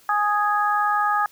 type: harmonic tone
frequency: 415.3 Hz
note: G#4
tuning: in tune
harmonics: 2 / 3 / 4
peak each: -22 / -21 / -26 dBFS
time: 0.09-1.26 s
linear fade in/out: 2 ms
effects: white hiss -54 dBFS RMS until 1.31 s